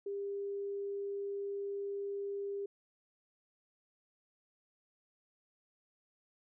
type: tone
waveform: sine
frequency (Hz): 400.2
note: G4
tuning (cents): +36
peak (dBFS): -36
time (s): 0.06-2.66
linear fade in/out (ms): 5
effects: none